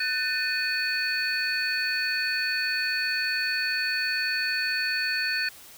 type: tone cluster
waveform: sine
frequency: 1503 / 1790 / 2491 / 4435 Hz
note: F#6 / A6 / D#7 / C#8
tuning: +27 / +29 / +1 / 0 cents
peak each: -30 dBFS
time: 0-5.49 s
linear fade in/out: 5 ms
effects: white hiss -48 dBFS RMS until 5.77 s